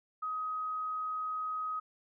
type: tone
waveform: sine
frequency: 1260 Hz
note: D#6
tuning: 21 cents sharp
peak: -33 dBFS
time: 0.22-1.8 s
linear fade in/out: 10 ms
effects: none